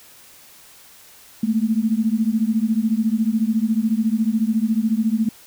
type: beating tone pair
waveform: sine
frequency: 215.5 / 229.5 Hz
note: A3 / A#3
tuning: -36 / -27 cents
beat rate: 14 Hz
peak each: -19 / -20 dBFS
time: 1.43-5.29 s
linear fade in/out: 5 ms
effects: white hiss -47 dBFS RMS until 5.46 s